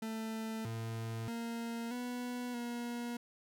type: tone with pitch steps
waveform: 40% pulse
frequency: 221.8 / 113.2 / 232 / 245.7 / 238.9 Hz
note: A3 / A2 / A#3 / B3 / A#3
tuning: +14 / +50 / -8 / -9 / +43 cents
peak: -37 dBFS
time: 0.02-3.17 s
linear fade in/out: 5 ms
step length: 630 ms
effects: none